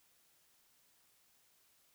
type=silence; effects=white hiss -71 dBFS RMS until 1.94 s